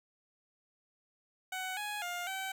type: tone with pitch steps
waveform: 15% pulse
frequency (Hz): 748 / 834 / 706 / 767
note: F#5 / G#5 / F5 / G5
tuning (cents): +19 / +7 / +19 / -38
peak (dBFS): -30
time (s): 1.52-2.52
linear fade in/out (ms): 5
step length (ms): 250
effects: none